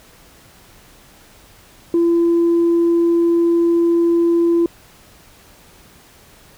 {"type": "tone", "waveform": "sine", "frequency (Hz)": 339.2, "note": "E4", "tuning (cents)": 50, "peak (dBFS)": -10, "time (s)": [1.94, 4.66], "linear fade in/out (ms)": 2, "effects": ["tanh soft clip ceiling -9 dBFS", "pink hiss -47 dBFS RMS until 6.57 s"]}